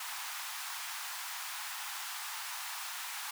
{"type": "high-pass noise", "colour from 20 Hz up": "pink", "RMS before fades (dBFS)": -41, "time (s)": [0, 3.31], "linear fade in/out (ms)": 5, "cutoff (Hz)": 820, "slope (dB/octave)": 48, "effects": []}